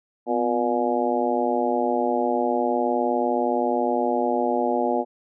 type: harmonic tone with a mistuned harmonic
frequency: 119.6 Hz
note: A#2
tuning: 45 cents sharp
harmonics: 2 / 3 / 4 / 5 / 6 / 7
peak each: -27 / -27 / -27 / -27 / -27 / -27 dBFS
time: 0.26-5.05 s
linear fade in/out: 50 ms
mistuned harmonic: 2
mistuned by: +82 cents
effects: none